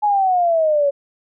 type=exponential sweep; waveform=sine; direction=down; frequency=849 to 556 Hz; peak=-13 dBFS; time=0.02-0.91 s; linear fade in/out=20 ms; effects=none